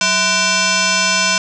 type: tone with frequency modulation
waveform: sine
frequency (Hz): 1862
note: A#6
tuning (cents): -2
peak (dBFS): -12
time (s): 0.01-1.38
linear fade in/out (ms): 2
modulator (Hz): 838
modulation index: 5.7
effects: none